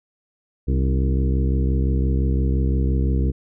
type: harmonic tone with a mistuned harmonic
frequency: 65.8 Hz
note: C2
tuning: 10 cents sharp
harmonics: 1 / 2 / 3 / 4 / 5 / 6 / 7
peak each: -18 / -24 / -28 / -30 / -32 / -34 / -35 dBFS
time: 0.67-3.32 s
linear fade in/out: 20 ms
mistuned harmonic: 4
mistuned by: +39 cents
effects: none